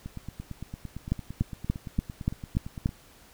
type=two click trains; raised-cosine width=5 ms; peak=-12 / -24 dBFS; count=7 / 26; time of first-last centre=1.12-2.859 / 0.06-2.891 s; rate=3.45 / 8.83 Hz; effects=pink hiss -55 dBFS RMS until 3.33 s